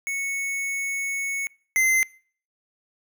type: tone pair in turn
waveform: square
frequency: 2210 / 2069 Hz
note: C#7 / C7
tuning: -6 / -20 cents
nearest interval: minor second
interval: 114 cents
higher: first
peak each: -26 / -18 dBFS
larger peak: second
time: 0.07-1.47 / 1.76-2.03 s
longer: first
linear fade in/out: 0 ms
effects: noise-tail reverb RT60 0.5 s tail -25 dB re dry